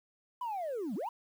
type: linear two-way sweep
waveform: sine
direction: down then up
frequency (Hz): 1014 to 178.4 to 1014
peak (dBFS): -32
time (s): 0.41-1.09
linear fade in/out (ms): 5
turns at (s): 0.95
effects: tanh soft clip ceiling -32 dBFS + 10-bit